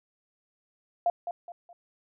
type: tone with echo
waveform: sine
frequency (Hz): 695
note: F5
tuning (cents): -9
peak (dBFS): -21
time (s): 1.06-1.1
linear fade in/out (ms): 2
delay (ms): 210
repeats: 3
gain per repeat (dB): -9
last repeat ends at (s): 1.73
effects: none